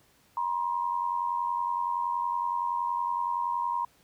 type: tone pair together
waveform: sine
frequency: 955.8 / 1046.5 Hz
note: A#5 / C6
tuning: +43 / 0 cents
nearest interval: major second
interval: 157 cents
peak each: -28 / -32 dBFS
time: 0.37-3.85 s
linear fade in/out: 2 ms
effects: pink hiss -63 dBFS RMS until 4.03 s + high-pass 60 Hz 12 dB/octave